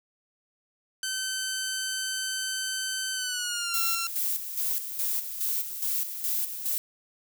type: tone with pitch glide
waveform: 10% pulse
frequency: 1536 to 1360.5 Hz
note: G6 to F6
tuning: -36 to -46 cents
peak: -20 dBFS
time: 1.03-4.07 s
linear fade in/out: 2 ms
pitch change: -210 cents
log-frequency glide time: 3.14-3.81 s
type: noise with tremolo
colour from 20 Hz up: violet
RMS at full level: -28 dBFS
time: 3.74-6.78 s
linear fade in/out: 0 ms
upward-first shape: square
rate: 2.4 Hz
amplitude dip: 60%
effects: none